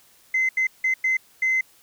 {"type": "tone bursts at uneven times", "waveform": "sine", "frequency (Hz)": 2058, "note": "C7", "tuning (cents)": -29, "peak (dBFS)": -17, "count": 5, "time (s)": [[0.34, 0.49], [0.57, 0.67], [0.84, 0.94], [1.04, 1.17], [1.42, 1.61]], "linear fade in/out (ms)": 5, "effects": ["tanh soft clip ceiling -15 dBFS", "white hiss -56 dBFS RMS until 1.82 s"]}